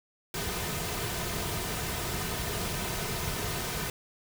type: noise with comb filter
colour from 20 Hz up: pink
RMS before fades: -33 dBFS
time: 0.34-3.9 s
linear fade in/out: 2 ms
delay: 3.6 ms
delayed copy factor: -0.5
effects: none